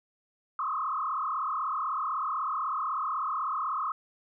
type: tone with frequency modulation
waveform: sine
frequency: 1173 Hz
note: D6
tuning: 2 cents flat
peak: -28 dBFS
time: 0.59-3.92 s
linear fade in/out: 2 ms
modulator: 36.1 Hz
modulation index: 3.5
effects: none